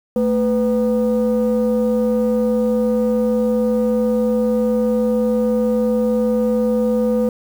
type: tone pair together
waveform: sine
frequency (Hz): 221.7 / 498.5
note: A3 / B4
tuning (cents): +13 / +16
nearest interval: octave + major second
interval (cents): 1403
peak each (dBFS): -15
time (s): 0.16-7.29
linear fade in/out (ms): 2
effects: tanh soft clip ceiling -11 dBFS + 7-bit